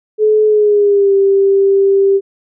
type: tone with pitch glide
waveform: sine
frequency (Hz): 428.6 to 393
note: A4 to G4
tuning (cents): -45 to +4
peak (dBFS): -7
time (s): 0.18-2.21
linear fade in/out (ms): 50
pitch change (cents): -151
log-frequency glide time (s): 0.46-1.14
effects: none